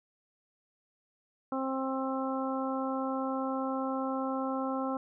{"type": "harmonic tone", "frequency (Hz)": 265, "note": "C4", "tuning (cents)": 22, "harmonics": [1, 2, 3, 4, 5], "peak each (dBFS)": [-33, -36, -38, -39, -40], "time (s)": [1.52, 4.97], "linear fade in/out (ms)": 2, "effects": []}